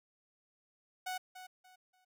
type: tone with echo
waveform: sawtooth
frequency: 740 Hz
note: F#5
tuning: in tune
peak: -33 dBFS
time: 1.06-1.18 s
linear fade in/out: 10 ms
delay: 290 ms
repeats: 3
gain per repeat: -11 dB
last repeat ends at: 2.05 s
effects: none